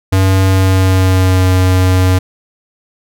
square tone with pitch glide, 95.2 to 92.54 Hz, F#2 to F#2, +50 to +1 cents, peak -8 dBFS, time 0.12-2.19 s, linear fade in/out 10 ms, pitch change -49 cents, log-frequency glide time 0.43-1.49 s, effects none

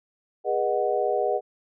sine tone cluster, 409.9 / 484.6 / 615 / 739 Hz, G#4 / B4 / D#5 / F#5, -23 / -33 / -20 / -2 cents, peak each -27 dBFS, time 0.44-1.41 s, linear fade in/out 50 ms, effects none

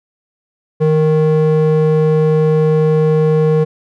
triangle ring-modulated tone, 311.1 Hz, D#4, in tune, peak -4 dBFS, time 0.8-3.65 s, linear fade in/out 20 ms, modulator 154 Hz, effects none

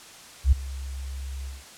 sine tone with ADSR envelope, 67 Hz, C2, 42 cents sharp, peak -11 dBFS, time 0.44-1.64 s, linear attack 81 ms, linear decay 11 ms, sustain -20 dB, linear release 180 ms, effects white hiss -46 dBFS RMS until 1.77 s + low-pass 9000 Hz 12 dB/octave

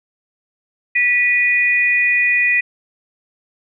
sine tone pair together, 1956 / 2464 Hz, B6 / D#7, -17 / -17 cents, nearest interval major third, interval 400 cents, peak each -15 dBFS, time 0.95-2.61 s, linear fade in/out 10 ms, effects none

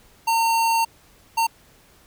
square tone bursts at uneven times, 912 Hz, A#5, 38 cents flat, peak -18 dBFS, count 2, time 0.27-0.85 / 1.37-1.47 s, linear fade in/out 10 ms, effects pink hiss -54 dBFS RMS until 2.06 s

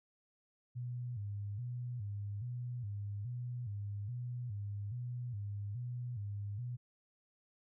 sine tone with vibrato, 111.7 Hz, A2, 27 cents sharp, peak -38 dBFS, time 0.75-6.77 s, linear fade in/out 20 ms, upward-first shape square, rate 1.2 Hz, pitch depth 160 cents each way, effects none

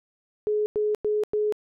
sine tone bursts, 422.5 Hz, G#4, 30 cents sharp, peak -21 dBFS, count 4, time 0.47-1.524 s, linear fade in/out 0 ms, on 190 ms, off 98 ms, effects none

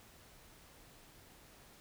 silence, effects pink hiss -60 dBFS RMS until 1.8 s

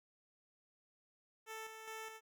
10% pulse tone with tremolo, 441.5 Hz, A4, 6 cents sharp, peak -37 dBFS, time 1.46-2.21 s, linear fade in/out 50 ms, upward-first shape square, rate 2.4 Hz, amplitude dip 45%, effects none

